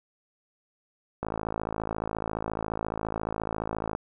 click train, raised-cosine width 1 ms, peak -16 dBFS, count 149, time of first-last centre 1.23-3.951 s, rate 54.4 Hz, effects none

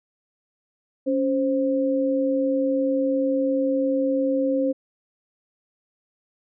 sine tone pair together, 277.2 / 525.7 Hz, C#4 / C5, 0 / +8 cents, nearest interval major seventh, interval 1108 cents, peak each -22 dBFS, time 1.06-4.73 s, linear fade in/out 20 ms, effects none

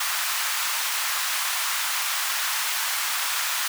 pink high-pass noise, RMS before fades -26 dBFS, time 0-3.68 s, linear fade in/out 5 ms, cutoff 1000 Hz, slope 24 dB/octave, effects none

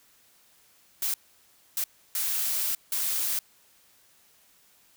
blue noise bursts at uneven times, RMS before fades -28 dBFS, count 4, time 1.02-1.14 / 1.77-1.84 / 2.15-2.75 / 2.92-3.39 s, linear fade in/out 2 ms, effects white hiss -61 dBFS RMS until 4.96 s

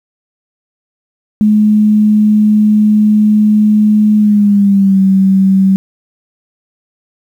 sine tone with pitch glide, 211.9 to 192.08 Hz, G#3 to G3, +35 to -35 cents, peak -5 dBFS, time 1.41-5.76 s, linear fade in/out 0 ms, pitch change -170 cents, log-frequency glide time 4.17-4.99 s, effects 7-bit

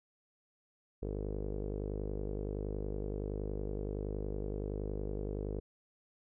sawtooth tone with low-pass filter, 50.7 Hz, G#1, 41 cents flat, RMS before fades -38 dBFS, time 1.02-5.6 s, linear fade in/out 5 ms, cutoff 440 Hz, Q 4.4, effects none

